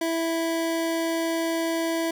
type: tone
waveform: 25% pulse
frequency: 329.6 Hz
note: E4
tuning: in tune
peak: -20 dBFS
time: 0.01-2.11 s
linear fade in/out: 5 ms
effects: none